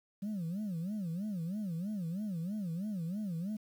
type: tone with vibrato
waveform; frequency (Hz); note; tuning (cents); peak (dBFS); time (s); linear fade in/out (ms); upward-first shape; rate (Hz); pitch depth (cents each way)
sine; 187.3; F#3; +21; -32; 0.22-3.57; 10; sine; 3.1; 250
effects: tanh soft clip ceiling -33 dBFS + 10-bit